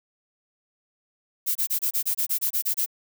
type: noise bursts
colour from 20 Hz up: violet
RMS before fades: -24 dBFS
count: 12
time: 1.46-2.862 s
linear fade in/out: 20 ms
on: 93 ms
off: 26 ms
effects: none